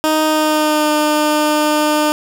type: tone with pitch glide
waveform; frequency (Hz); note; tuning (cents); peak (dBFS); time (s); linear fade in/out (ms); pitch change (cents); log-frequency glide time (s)
15% pulse; 311.1 to 302.1; D#4 to D4; 0 to +49; -6; 0.04-2.12; 0; -51; 0.24-0.91
effects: none